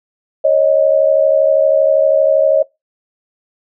sine tone pair together, 550.4 / 623 Hz, C#5 / D#5, -12 / +2 cents, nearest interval major second, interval 214 cents, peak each -11 dBFS, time 0.44-2.63 s, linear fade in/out 10 ms, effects noise-tail reverb RT60 0.2 s tail -23 dB re dry

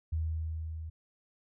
sine tone with level ramp, 79.9 Hz, D#2, 47 cents sharp, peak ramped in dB -28 to -38 dBFS, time 0.12-0.9 s, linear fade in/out 10 ms, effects none

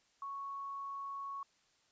sine tone, 1108.7 Hz, C#6, in tune, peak -40 dBFS, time 0.22-1.43 s, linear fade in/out 2 ms, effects white hiss -72 dBFS RMS until 1.91 s + resampled to 16000 Hz

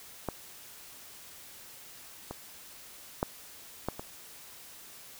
clicks, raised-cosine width 1 ms, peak -17 / -23 / -13 / -16 / -24 dBFS, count 5, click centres 0.287 / 2.31 / 3.229 / 3.886 / 3.995 s, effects white hiss -50 dBFS RMS until 5.19 s

